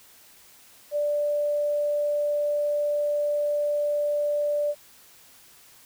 sine tone, 587.3 Hz, D5, in tune, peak -22 dBFS, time 0.91-4.75 s, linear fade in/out 50 ms, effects white hiss -53 dBFS RMS until 5.85 s

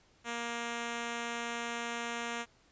5% pulse tone, 235.1 Hz, A#3, 15 cents sharp, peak -24 dBFS, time 0.24-2.46 s, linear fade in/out 50 ms, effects pink hiss -66 dBFS RMS until 2.71 s + resampled to 16000 Hz

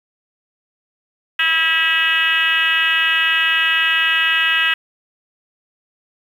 sine tone with frequency modulation, 2262 Hz, C#7, 34 cents sharp, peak -13 dBFS, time 1.39-4.74 s, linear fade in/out 5 ms, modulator 320 Hz, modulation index 2.6, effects 7-bit

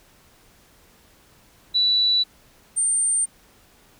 sine tone pair in turn, 3951 / 8870 Hz, B7 / C#9, 0 / 0 cents, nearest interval octave + major second, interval 1400 cents, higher second, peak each -16 / -18 dBFS, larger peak first, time 1.74-2.24 / 2.76-3.26 s, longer neither, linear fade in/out 20 ms, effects pink hiss -55 dBFS RMS until 3.99 s

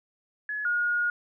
sine tone pair in turn, 1698 / 1435.7 Hz, G#6 / F6, +38 / +47 cents, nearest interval minor third, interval 291 cents, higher first, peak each -29 / -23 dBFS, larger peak second, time 0.49-0.65 / 0.65-1.1 s, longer second, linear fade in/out 2 ms, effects none

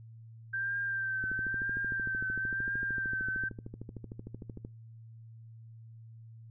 sine tone with vibrato, 1568 Hz, G6, in tune, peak -31 dBFS, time 0.53-3.49 s, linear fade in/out 10 ms, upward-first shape triangle, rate 1 Hz, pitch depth 43 cents each way
click train, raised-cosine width 3 ms, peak -29 dBFS, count 46, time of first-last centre 1.24-4.649 s, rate 13.2 Hz
effects noise-tail reverb RT60 0.3 s tail -23 dB re dry + added 113 Hz sine -48 dBFS peak until 6.5 s

